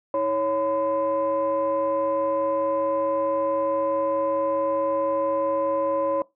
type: tone cluster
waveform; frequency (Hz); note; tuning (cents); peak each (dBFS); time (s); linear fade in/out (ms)
sine; 321.4 / 554 / 1014; E4 / C#5 / B5; -44 / -1 / +45; -30 / -21 / -27; 0.14-6.22; 2
effects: noise-tail reverb RT60 0.2 s tail -21 dB re dry + tanh soft clip ceiling -14 dBFS